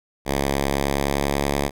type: tone with pitch glide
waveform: 5% pulse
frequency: 69.3 to 70.63 Hz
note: C#2 to C#2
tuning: 0 to +33 cents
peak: -9 dBFS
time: 0.25-1.71 s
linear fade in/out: 50 ms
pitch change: +33 cents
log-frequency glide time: 0.45-1.44 s
effects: none